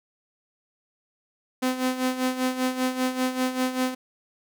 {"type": "tone with tremolo", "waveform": "sawtooth", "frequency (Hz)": 256.1, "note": "C4", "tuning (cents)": -37, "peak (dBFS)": -17, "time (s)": [1.62, 3.95], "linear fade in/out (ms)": 10, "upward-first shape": "sine", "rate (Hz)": 5.1, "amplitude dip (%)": 70, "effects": []}